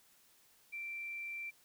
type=tone; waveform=sine; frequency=2349 Hz; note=D7; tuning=in tune; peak=-40 dBFS; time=0.72-1.51 s; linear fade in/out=20 ms; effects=white hiss -67 dBFS RMS until 1.64 s